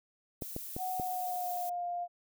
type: noise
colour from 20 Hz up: violet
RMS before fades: -43 dBFS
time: 0.41-1.7 s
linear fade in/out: 10 ms
type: clicks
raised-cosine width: 2 ms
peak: -24 dBFS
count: 4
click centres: 0.422 / 0.564 / 0.765 / 0.998 s
type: tone with pitch glide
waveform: sine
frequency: 740 to 702.1 Hz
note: F#5 to F5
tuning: 0 to +9 cents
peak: -33 dBFS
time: 0.77-2.08 s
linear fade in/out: 50 ms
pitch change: -91 cents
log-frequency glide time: 0.96-1.86 s
effects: none